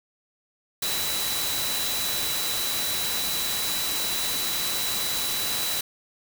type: tone in noise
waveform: sine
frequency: 3951 Hz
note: B7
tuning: in tune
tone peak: -30 dBFS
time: 0.82-5.81 s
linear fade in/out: 5 ms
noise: white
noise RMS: -28 dBFS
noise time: 0.82-5.81 s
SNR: -5 dB
effects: none